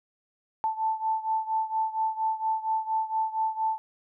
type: beating tone pair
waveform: sine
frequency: 880 / 884.3 Hz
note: A5 / A5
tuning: 0 / +8 cents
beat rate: 4.3 Hz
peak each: -27 / -30 dBFS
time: 0.64-3.78 s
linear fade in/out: 0 ms
effects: none